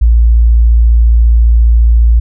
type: tone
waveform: sine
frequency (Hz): 57.3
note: A#1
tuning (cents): -29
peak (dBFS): -3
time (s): 0.01-2.2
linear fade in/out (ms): 10
effects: none